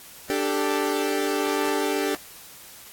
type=chord; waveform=sawtooth; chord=D suspended fourth; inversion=none; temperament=equal; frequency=293.7 / 392 / 440 Hz; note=D4 / G4 / A4; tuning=0 / 0 / 0 cents; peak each=-23 / -22 / -24 dBFS; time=0.3-2.15 s; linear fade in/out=0 ms; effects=white hiss -45 dBFS RMS until 2.92 s + AAC 64 kbps